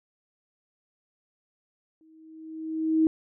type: tone with exponential growth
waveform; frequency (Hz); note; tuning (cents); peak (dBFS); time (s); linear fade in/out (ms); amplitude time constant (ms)
sine; 318.1; D#4; +38; -16; 2.01-3.07; 1; 230
effects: none